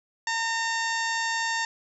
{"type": "harmonic tone", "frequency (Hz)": 912, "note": "A#5", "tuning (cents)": -38, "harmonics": [1, 2, 3, 4, 5, 6, 7, 8], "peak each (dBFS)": [-30, -28, -38, -38, -38, -38, -40, -38], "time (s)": [0.27, 1.65], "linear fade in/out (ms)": 2, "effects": []}